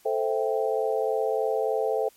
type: chord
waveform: sine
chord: A minor seventh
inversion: none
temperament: equal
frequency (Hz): 440 / 523.3 / 659.3 / 784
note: A4 / C5 / E5 / G5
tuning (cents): 0 / 0 / 0 / 0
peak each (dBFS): -26 / -28 / -30 / -31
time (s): 0.05-2.09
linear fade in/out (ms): 10
effects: white hiss -58 dBFS RMS until 2.16 s + MP3 64 kbps